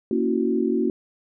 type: chord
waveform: sine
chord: F# dominant seventh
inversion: first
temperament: equal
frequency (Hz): 233.1 / 277.2 / 329.6 / 370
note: A#3 / C#4 / E4 / F#4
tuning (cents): 0 / 0 / 0 / 0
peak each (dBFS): -24 / -26 / -26 / -24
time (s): 0.11-0.9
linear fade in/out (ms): 2
effects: none